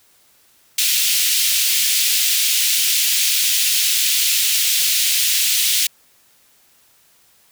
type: high-pass noise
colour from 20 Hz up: pink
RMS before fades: -17 dBFS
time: 0.78-5.87 s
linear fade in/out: 5 ms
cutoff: 2700 Hz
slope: 24 dB/octave
effects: white hiss -55 dBFS RMS until 7.51 s